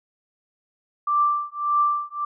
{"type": "tone with tremolo", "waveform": "sine", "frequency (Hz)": 1176, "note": "D6", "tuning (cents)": 2, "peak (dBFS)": -15, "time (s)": [1.07, 2.25], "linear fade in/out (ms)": 5, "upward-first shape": "triangle", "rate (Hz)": 1.7, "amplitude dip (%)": 100, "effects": []}